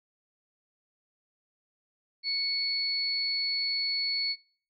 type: tone pair together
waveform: sine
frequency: 2220 / 4411 Hz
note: C#7 / C#8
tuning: +2 / -9 cents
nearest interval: octave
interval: 1189 cents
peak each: -36 / -28 dBFS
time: 2.23-4.36 s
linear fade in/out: 50 ms
effects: noise-tail reverb RT60 0.5 s tail -23 dB re dry